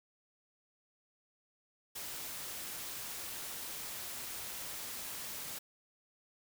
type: noise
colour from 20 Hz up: white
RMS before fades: -43 dBFS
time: 1.95-5.59 s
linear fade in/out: 10 ms
effects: none

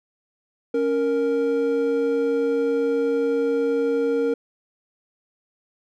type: tone pair together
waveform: triangle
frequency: 277.2 / 466.2 Hz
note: C#4 / A#4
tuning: 0 / 0 cents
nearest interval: major sixth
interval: 900 cents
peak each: -23 / -18 dBFS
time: 0.74-4.34 s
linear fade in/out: 5 ms
effects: none

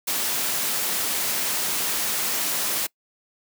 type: noise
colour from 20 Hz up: white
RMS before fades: -25 dBFS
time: 0.07-2.87 s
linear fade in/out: 10 ms
effects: noise-tail reverb RT60 0.1 s tail -24 dB re dry + high-pass 150 Hz 12 dB/octave

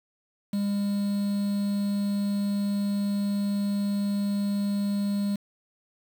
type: tone with quantisation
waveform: triangle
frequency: 201.9 Hz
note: G#3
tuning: 49 cents flat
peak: -22 dBFS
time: 0.53-5.36 s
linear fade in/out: 5 ms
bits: 7
effects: none

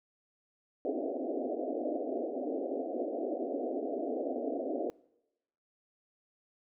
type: band-pass noise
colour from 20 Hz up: pink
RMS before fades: -35 dBFS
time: 0.85-4.9 s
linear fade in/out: 0 ms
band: 250 to 710 Hz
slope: 96 dB/octave
effects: noise-tail reverb RT60 0.9 s tail -24 dB re dry

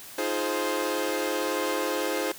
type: chord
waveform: sawtooth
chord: F minor seventh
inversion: third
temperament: equal with one note detuned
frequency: 311.1 / 349.2 / 420.4 / 523.3 Hz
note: Eb4 / F4 / Ab4 / C5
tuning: 0 / 0 / +21 / 0 cents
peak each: -29 / -29 / -28 / -26 dBFS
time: 0.18-2.32 s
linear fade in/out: 5 ms
effects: white hiss -44 dBFS RMS until 2.38 s

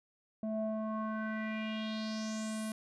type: tone with low-pass filter sweep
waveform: square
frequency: 217.9 Hz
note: A3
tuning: 17 cents flat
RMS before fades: -37 dBFS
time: 0.43-2.72 s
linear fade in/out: 2 ms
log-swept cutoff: 520 to 11000 Hz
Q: 3.7
effects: none

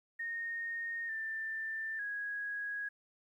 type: tone with pitch steps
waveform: sine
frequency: 1848 / 1781 / 1657 Hz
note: A#6 / A6 / G#6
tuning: -16 / +21 / -4 cents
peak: -36 dBFS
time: 0.19-2.89 s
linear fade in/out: 10 ms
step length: 900 ms
effects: 12-bit

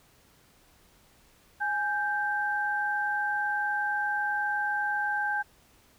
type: tone pair together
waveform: sine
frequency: 830.6 / 1568 Hz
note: G#5 / G6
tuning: 0 / 0 cents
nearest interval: major seventh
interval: 1100 cents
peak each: -30 / -28 dBFS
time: 1.6-5.43 s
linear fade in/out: 20 ms
effects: pink hiss -61 dBFS RMS until 5.98 s

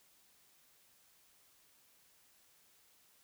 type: silence
effects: white hiss -68 dBFS RMS until 3.23 s

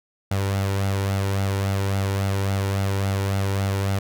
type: tone with flanger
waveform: sawtooth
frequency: 98.1 Hz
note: G2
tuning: 2 cents sharp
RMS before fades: -23 dBFS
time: 0.31-3.99 s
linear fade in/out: 5 ms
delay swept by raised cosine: 1.4 to 2.18 ms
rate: 3.6 Hz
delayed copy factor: +0.5
effects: none

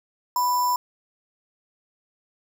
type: tone with sample-and-hold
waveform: sine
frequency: 987.8 Hz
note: B5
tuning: in tune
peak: -19 dBFS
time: 0.36-0.76 s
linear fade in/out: 2 ms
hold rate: 6300 Hz
effects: none

